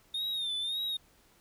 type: tone with vibrato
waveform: triangle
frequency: 3659 Hz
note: A#7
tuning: 33 cents flat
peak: -30 dBFS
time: 0.14-0.97 s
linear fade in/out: 5 ms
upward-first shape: sine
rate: 1.8 Hz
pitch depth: 82 cents each way
effects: pink hiss -64 dBFS RMS until 1.4 s